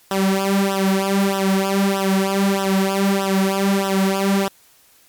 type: tone with flanger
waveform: sawtooth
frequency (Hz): 194.7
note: G3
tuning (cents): -12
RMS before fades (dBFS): -18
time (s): 0.11-4.48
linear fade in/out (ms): 2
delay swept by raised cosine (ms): 0.44 to 4.64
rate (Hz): 1.6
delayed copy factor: -1
effects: white hiss -53 dBFS RMS until 5.08 s + MP3 96 kbps